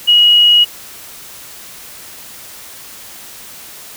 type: tone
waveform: sine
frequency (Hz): 2900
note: F#7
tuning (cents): -35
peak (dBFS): -5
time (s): 0.07-0.65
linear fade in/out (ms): 20
effects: white hiss -34 dBFS RMS until 3.96 s